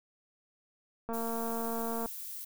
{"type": "click train", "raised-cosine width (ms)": 1, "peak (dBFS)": -24, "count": 223, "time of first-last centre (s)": [1.09, 2.059], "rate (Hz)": 229}
{"type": "noise", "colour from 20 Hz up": "violet", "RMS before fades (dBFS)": -42, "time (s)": [1.13, 2.45], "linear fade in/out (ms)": 10}
{"effects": []}